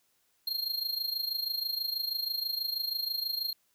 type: tone with amplitude modulation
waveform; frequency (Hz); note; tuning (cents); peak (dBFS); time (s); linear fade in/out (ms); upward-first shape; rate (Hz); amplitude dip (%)
square; 4220; C8; +14; -28; 0.47-3.53; 5; sine; 26.2; 75
effects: white hiss -72 dBFS RMS until 3.74 s